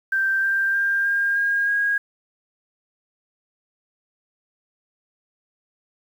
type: tone with pitch steps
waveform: sine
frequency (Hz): 1568 / 1581.6 / 1595.4 / 1609.3 / 1623.3 / 1637.4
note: G6 / G6 / G6 / G6 / G#6 / G#6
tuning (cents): 0 / +15 / +30 / +45 / -40 / -25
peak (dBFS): -18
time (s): 0.12-1.98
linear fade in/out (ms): 5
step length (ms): 310
effects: 8-bit